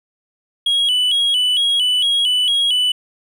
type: tone with vibrato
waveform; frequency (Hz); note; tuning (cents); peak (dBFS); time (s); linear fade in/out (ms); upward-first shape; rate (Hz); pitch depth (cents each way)
triangle; 3136; G7; 0; -12; 0.66-2.92; 5; square; 2.2; 87
effects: none